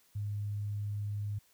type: tone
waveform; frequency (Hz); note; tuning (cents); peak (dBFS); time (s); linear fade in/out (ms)
sine; 103.1; G#2; -12; -33; 0.15-1.39; 10
effects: white hiss -67 dBFS RMS until 1.53 s